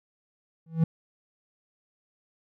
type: tone with exponential growth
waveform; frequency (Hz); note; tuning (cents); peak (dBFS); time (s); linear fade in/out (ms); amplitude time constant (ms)
triangle; 162.9; E3; -20; -13; 0.66-0.84; 5; 37
effects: none